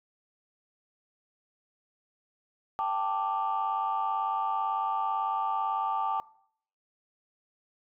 sine chord, G suspended second, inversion none, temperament just, 784 / 882 / 1176 Hz, G5 / A5 / D6, 0 / +4 / +2 cents, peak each -31 / -30 / -31 dBFS, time 2.79-6.2 s, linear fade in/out 0 ms, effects noise-tail reverb RT60 0.6 s tail -21 dB re dry + tanh soft clip ceiling -20 dBFS

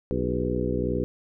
harmonic tone with a mistuned harmonic, 61.74 Hz, B1, in tune, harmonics 1 / 2 / 3 / 4 / 5 / 6 / 7 / 8, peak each -32 / -32 / -32 / -32 / -32 / -32 / -32 / -32 dBFS, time 0.11-1.04 s, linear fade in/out 0 ms, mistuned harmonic 7, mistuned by -74 cents, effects none

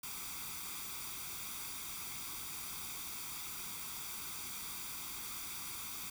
white noise with comb filter, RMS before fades -44 dBFS, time 0.03-6.1 s, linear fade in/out 5 ms, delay 0.85 ms, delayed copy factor +0.7, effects none

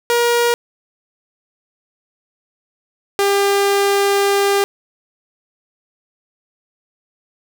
sawtooth tone pair in turn, 475.1 / 399.5 Hz, A#4 / G4, +33 / +33 cents, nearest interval minor third, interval 300 cents, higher first, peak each -9 dBFS, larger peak neither, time 0.1-0.54 / 3.19-4.64 s, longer second, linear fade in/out 0 ms, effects none

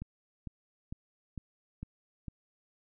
click train, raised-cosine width 5 ms, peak -27 dBFS, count 6, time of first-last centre 0.02-2.282 s, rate 2.21 Hz, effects none

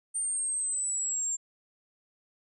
sine exponential sweep, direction down, 8870 to 7350 Hz, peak -28 dBFS, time 0.14-1.37 s, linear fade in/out 20 ms, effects none

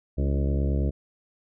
harmonic tone with a mistuned harmonic, 69.3 Hz, C#2, in tune, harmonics 1 / 2 / 3 / 4 / 5 / 6 / 7 / 8 / 9, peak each -23 / -29 / -33 / -35 / -37 / -39 / -40 / -41 / -42 dBFS, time 0.17-0.91 s, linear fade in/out 20 ms, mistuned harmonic 4, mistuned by +42 cents, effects none

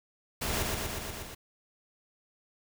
pink noise with echo, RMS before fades -32 dBFS, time 0.41-0.63 s, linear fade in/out 10 ms, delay 120 ms, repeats 6, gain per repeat -2 dB, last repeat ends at 1.35 s, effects none

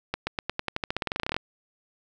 accelerating click train, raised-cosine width 0.3 ms, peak -11 dBFS, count 21, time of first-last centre 0.14-1.365 s, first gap 130 ms, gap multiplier 0.91, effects none

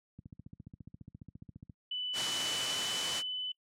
click train, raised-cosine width 5 ms, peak -33 dBFS, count 23, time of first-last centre 0.19-1.697 s, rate 14.6 Hz
sine tone with pitch glide, 2988 to 3007 Hz, F#7 to F#7, +16 to +27 cents, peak -34 dBFS, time 1.91-3.52 s, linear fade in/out 5 ms, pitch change +11 cents, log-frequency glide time 2.6-2.87 s
white low-pass noise, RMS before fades -38 dBFS, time 2.13-3.23 s, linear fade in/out 50 ms, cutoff 8000 Hz, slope 24 dB/octave
effects noise-tail reverb RT60 0.1 s tail -26 dB re dry + high-pass 100 Hz 12 dB/octave

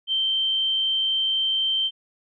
sine tone, 3124 Hz, G7, 7 cents flat, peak -20 dBFS, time 0.07-1.91 s, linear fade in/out 50 ms, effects none

